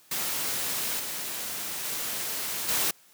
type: noise with level steps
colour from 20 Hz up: white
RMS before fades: -30 / -34 / -32 / -26 dBFS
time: 0.11-2.91 s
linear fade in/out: 5 ms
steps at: 0.99 / 1.84 / 2.68 s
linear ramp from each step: 10 ms
effects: white hiss -58 dBFS RMS until 3.13 s + high-pass 100 Hz 12 dB/octave